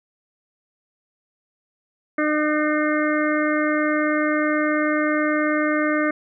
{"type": "harmonic tone", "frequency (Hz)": 303.1, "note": "D#4", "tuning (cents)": -45, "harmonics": [1, 2, 4, 5, 6, 7], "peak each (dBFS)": [-21, -24, -27, -28, -29, -29], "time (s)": [2.18, 6.11], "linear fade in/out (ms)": 5, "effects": []}